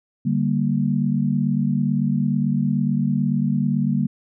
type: chord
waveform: sine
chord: G minor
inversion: second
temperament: equal with one note detuned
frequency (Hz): 146.83 / 196 / 233.8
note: D3 / G3 / Bb3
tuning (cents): 0 / 0 / +5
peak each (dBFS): -22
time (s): 0.25-4.07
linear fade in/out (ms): 10
effects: none